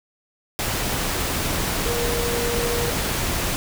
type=tone in noise; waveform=sine; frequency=474.3 Hz; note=A#4; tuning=30 cents sharp; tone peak=-25 dBFS; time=1.86-2.9 s; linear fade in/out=0 ms; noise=pink; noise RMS=-24 dBFS; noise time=0.59-3.56 s; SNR=-4 dB; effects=none